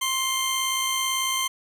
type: tone pair together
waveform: 20% pulse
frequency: 1055 / 3107 Hz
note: C6 / G7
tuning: +14 / -16 cents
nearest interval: octave + perfect fifth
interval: 1870 cents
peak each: -21 dBFS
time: 0.01-1.48 s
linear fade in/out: 10 ms
effects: none